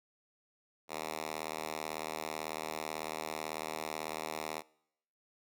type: tone with high-pass filter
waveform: 5% pulse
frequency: 78.1 Hz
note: D#2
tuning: 7 cents sharp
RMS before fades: -40 dBFS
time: 0.88-4.63 s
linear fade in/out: 50 ms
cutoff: 380 Hz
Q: 0.56
effects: noise-tail reverb RT60 0.8 s tail -24 dB re dry